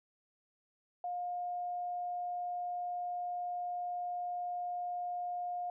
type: tone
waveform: sine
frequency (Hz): 711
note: F5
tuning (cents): +31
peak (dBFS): -35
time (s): 1.04-5.7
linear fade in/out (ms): 2
effects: none